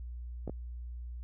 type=clicks; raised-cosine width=2 ms; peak=-24 dBFS; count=2; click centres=0.477 / 0.496 s; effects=added 60 Hz sine -39 dBFS peak until 1.23 s